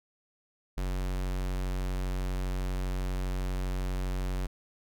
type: tone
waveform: square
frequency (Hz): 46.25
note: F#1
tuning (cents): 0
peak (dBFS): -30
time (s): 0.77-4.47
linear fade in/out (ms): 10
effects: none